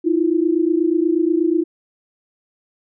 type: tone pair together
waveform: sine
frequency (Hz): 317.9 / 346.2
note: D#4 / F4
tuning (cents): +37 / -15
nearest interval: minor second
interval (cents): 148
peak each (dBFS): -17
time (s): 0.04-1.64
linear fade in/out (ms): 20
effects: none